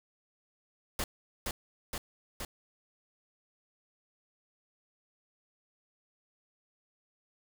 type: noise with echo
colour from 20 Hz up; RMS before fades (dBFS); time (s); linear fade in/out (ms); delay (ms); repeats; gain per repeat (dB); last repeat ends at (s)
pink; -33; 0.99-1.04; 2; 470; 3; -2; 2.45
effects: none